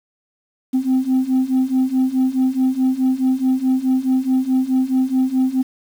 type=beating tone pair; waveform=sine; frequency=257 / 261.7 Hz; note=C4 / C4; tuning=-31 / 0 cents; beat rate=4.7 Hz; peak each=-17 / -15 dBFS; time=0.73-5.63 s; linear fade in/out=20 ms; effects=tanh soft clip ceiling -11 dBFS + 7-bit